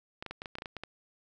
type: clicks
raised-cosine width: 0.3 ms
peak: -23 dBFS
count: 11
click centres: 0.225 / 0.263 / 0.31 / 0.419 / 0.458 / 0.554 / 0.585 / 0.621 / 0.658 / 0.767 / 0.836 s
effects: none